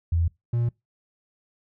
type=tone pair in turn; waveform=sine / triangle; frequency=83.9 / 118.65 Hz; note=E2 / A#2; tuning=+31 / +31 cents; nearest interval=tritone; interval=600 cents; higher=second; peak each=-19 dBFS; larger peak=neither; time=0.12-0.28 / 0.53-0.69 s; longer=neither; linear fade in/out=5 ms; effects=noise-tail reverb RT60 0.2 s tail -24 dB re dry